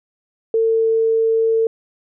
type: tone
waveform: sine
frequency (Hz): 449.6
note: A4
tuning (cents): +37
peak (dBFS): -13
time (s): 0.54-1.67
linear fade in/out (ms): 2
effects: none